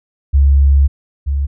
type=tone pair in turn; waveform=sine; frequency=69.5 / 70.06 Hz; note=C#2 / C#2; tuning=+5 / +19 cents; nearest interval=unison; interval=14 cents; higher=second; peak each=-6 / -13 dBFS; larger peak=first; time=0.33-0.88 / 1.26-1.47 s; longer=first; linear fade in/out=20 ms; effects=none